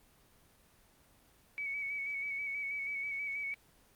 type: tone with vibrato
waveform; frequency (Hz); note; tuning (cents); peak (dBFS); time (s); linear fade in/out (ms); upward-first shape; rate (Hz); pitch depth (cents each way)
sine; 2251; C#7; +26; -35; 1.58-3.54; 0; square; 6.2; 28
effects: pink hiss -65 dBFS RMS until 3.95 s + Opus 24 kbps